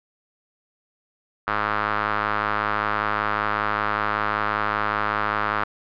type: tone with band-pass filter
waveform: square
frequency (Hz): 52.6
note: G#1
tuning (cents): +23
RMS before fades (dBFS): -24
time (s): 1.47-5.64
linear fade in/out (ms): 5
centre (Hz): 1300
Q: 3
effects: resampled to 11025 Hz